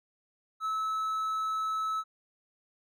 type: tone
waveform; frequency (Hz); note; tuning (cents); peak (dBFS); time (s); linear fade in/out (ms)
triangle; 1300; E6; -24; -27; 0.6-2.04; 50
effects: none